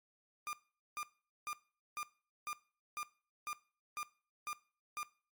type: tone bursts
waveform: 30% pulse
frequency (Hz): 1205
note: D6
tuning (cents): +44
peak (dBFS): -36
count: 10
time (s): 0.47-5.03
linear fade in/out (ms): 0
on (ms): 60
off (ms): 440
effects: noise-tail reverb RT60 0.4 s tail -19 dB re dry + MP3 96 kbps